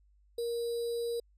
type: tone with sample-and-hold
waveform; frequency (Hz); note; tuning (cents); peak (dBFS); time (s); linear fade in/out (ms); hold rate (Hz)
sine; 470; A#4; +14; -31; 0.38-1.2; 5; 4410
effects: added 50 Hz sine -62 dBFS peak until 1.37 s + resampled to 32000 Hz